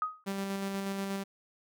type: tone with exponential decay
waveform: sine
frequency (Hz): 1254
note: D#6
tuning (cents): +13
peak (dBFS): -25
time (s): 0.02-0.24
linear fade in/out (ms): 1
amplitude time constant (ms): 46
type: tone with tremolo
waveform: sawtooth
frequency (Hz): 196.1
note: G3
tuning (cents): +1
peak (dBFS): -28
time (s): 0.26-1.24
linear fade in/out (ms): 20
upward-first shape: square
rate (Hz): 8.3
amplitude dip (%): 25
effects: none